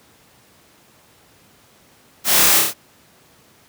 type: noise with echo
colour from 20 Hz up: white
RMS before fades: -17 dBFS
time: 2.24-2.62 s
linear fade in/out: 50 ms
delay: 30 ms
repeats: 4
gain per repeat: -2 dB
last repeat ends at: 2.74 s
effects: pink hiss -52 dBFS RMS until 3.68 s + high-pass 100 Hz 12 dB/octave